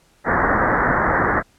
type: low-pass noise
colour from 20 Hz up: white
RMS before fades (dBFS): -18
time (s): 0.24-1.43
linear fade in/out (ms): 50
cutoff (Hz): 1900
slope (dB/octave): 96
effects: pink hiss -57 dBFS RMS until 1.58 s + low-pass 11000 Hz 12 dB/octave